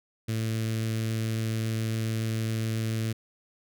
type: tone with notch filter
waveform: sawtooth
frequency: 111.6 Hz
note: A2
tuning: 25 cents sharp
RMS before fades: -29 dBFS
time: 0.28-3.13 s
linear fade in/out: 10 ms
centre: 880 Hz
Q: 0.56
effects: none